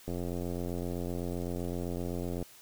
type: click train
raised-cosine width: 2 ms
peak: -23 dBFS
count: 207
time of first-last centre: 0.08-2.426 s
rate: 87.8 Hz
effects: white hiss -55 dBFS RMS until 2.61 s